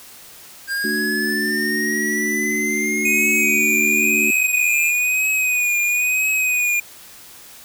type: linear sweep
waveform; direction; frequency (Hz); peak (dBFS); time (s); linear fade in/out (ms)
square; up; 1596 to 2600; -21; 0.67-4.93; 50
type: chord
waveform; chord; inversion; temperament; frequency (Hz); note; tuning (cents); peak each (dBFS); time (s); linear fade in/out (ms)
sine; D major; second; equal; 220 / 293.7 / 370; A3 / D4 / F#4; 0 / 0 / 0; -25 / -27 / -27; 0.84-4.31; 5
type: tone with vibrato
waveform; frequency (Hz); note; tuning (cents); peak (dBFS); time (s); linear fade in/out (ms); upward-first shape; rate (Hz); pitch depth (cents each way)
square; 2483; D#7; -4; -17; 3.05-6.8; 5; triangle; 1; 54
effects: white hiss -42 dBFS RMS until 7.64 s